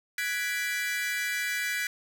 40% pulse chord, G# half-diminished seventh, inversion third, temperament equal with one note detuned, 1480 / 1672.8 / 1975.5 / 2349 Hz, F#6 / G#6 / B6 / D7, 0 / +12 / 0 / 0 cents, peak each -36 / -33 / -31 / -35 dBFS, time 0.18-1.87 s, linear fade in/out 2 ms, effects none

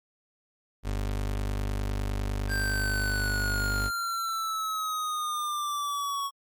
30% pulse tone, 49.86 Hz, G1, 30 cents sharp, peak -25 dBFS, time 0.83-3.91 s, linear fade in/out 50 ms
square exponential sweep, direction down, 1588 to 1108.7 Hz, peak -29 dBFS, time 2.48-6.31 s, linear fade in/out 50 ms
effects MP3 96 kbps

